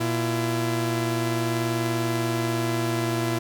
sawtooth tone pair together, 118.97 / 336.5 Hz, A#2 / E4, +36 / +36 cents, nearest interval octave + tritone, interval 1800 cents, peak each -22 dBFS, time 0-3.39 s, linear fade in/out 10 ms, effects none

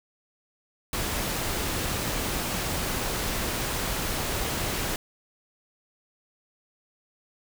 pink noise, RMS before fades -29 dBFS, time 0.93-4.96 s, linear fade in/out 2 ms, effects none

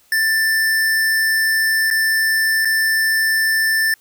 square tone with dropouts, 1773 Hz, A6, 13 cents sharp, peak -15 dBFS, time 0.12-3.94 s, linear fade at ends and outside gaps 2 ms, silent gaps 1.903-1.91 / 2.649-2.654 s, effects white hiss -55 dBFS RMS until 4 s

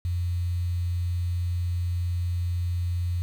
sine tone with quantisation, 87.8 Hz, F2, 10 cents sharp, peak -24 dBFS, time 0.05-3.22 s, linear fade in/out 0 ms, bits 8, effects none

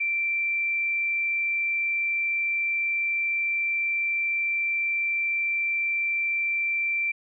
sine tone with frequency modulation, 2349 Hz, D7, in tune, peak -23 dBFS, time 0-7.12 s, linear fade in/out 10 ms, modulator 34 Hz, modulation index 0.29, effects none

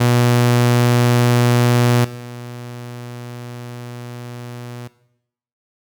sawtooth tone with level steps, 121.2 Hz, B2, 32 cents flat, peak -8 / -26 dBFS, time 0-4.88 s, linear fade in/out 10 ms, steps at 2.04 s, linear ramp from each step 10 ms, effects noise-tail reverb RT60 0.8 s tail -17 dB re dry

